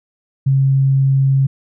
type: tone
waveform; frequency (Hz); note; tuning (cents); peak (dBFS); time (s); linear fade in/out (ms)
sine; 135.5; C#3; -39; -10; 0.46-1.47; 10
effects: none